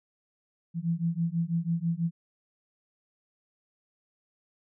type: beating tone pair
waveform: sine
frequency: 164.81 / 170.91 Hz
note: E3 / F3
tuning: 0 / -37 cents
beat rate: 6.1 Hz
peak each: -29 dBFS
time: 0.74-2.11 s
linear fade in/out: 50 ms
effects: none